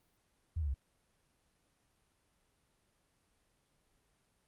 sine tone with pitch steps, 81.8 / 73.72 / 66.44 Hz, E2 / D2 / C2, -13 / +7 / +27 cents, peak -32 dBFS, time 0.56-0.743 s, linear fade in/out 10 ms, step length 61 ms, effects pink hiss -75 dBFS RMS until 4.47 s + Opus 32 kbps

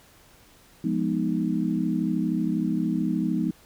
sine chord, F half-diminished seventh, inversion none, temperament equal, 174.61 / 207.7 / 246.9 / 311.1 Hz, F3 / Ab3 / Cb4 / Eb4, 0 / 0 / 0 / 0 cents, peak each -28 dBFS, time 0.84-3.51 s, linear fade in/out 5 ms, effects pink hiss -55 dBFS RMS until 3.65 s

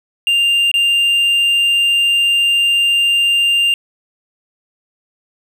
triangle tone with dropouts, 2794 Hz, F7, in tune, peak -9 dBFS, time 0.27-3.74 s, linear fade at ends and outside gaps 1 ms, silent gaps 0.715-0.74 s, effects none

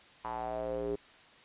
square tone with band-pass filter sweep, 58.27 Hz, A#1, in tune, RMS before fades -36 dBFS, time 0.24-0.96 s, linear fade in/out 10 ms, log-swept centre 980 to 390 Hz, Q 5.4, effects white hiss -57 dBFS RMS until 1.44 s + resampled to 8000 Hz

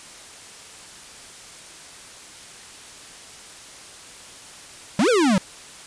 square exponential two-way sweep, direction up then down, 176.4 to 526 to 176.4 Hz, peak -16 dBFS, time 4.99-5.38 s, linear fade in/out 2 ms, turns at 5.09 s, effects white hiss -42 dBFS RMS until 5.86 s + resampled to 22050 Hz

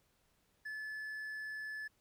triangle tone, 1729 Hz, A6, 31 cents flat, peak -39 dBFS, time 0.65-1.88 s, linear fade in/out 10 ms, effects pink hiss -75 dBFS RMS until 2 s

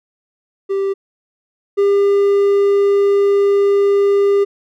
triangle tone pair in turn, 392 / 400.9 Hz, G4 / G4, 0 / +39 cents, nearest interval unison, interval 39 cents, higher second, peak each -13 / -8 dBFS, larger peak second, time 0.69-0.94 / 1.77-4.45 s, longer second, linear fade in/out 20 ms, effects none

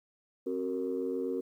sine tone cluster, 265.4 / 374.9 / 462.7 Hz, C4 / F#4 / A#4, +25 / +23 / -13 cents, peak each -35 / -34 / -34 dBFS, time 0.46-1.41 s, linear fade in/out 10 ms, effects tanh soft clip ceiling -23 dBFS + 11-bit

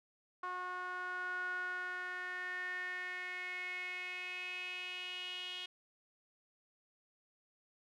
sawtooth tone with band-pass filter sweep, 363.3 Hz, F#4, 32 cents flat, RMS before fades -42 dBFS, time 0.43-5.66 s, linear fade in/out 5 ms, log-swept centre 1200 to 3100 Hz, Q 7.1, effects none

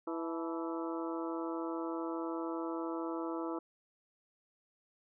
harmonic tone with a mistuned harmonic, 164.81 Hz, E3, in tune, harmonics 2 / 3 / 4 / 5 / 6 / 7 / 8, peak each -37 / -43 / -46 / -47 / -47 / -48 / -47 dBFS, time 0.07-3.59 s, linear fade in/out 5 ms, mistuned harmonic 5, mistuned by +89 cents, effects none

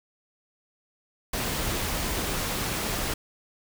pink noise, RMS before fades -29 dBFS, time 1.33-3.14 s, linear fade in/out 5 ms, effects none

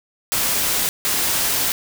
white noise bursts at uneven times, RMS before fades -20 dBFS, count 2, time 0.32-0.89 / 1.05-1.72 s, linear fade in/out 0 ms, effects none

